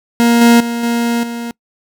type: tone with level steps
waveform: 40% pulse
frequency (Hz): 235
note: A#3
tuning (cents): +14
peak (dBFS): -7 / -4 / -16 / -12 / -20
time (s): 0.2-1.51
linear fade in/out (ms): 0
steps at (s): 0.41 / 0.6 / 0.83 / 1.23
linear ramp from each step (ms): 5
effects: noise-tail reverb RT60 0.1 s tail -25 dB re dry